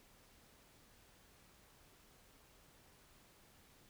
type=silence; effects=pink hiss -66 dBFS RMS until 3.89 s